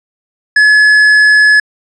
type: tone with tanh clipping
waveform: triangle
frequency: 1705 Hz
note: G#6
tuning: 45 cents sharp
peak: -5 dBFS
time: 0.56-1.6 s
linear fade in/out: 5 ms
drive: 11 dB
effects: resampled to 22050 Hz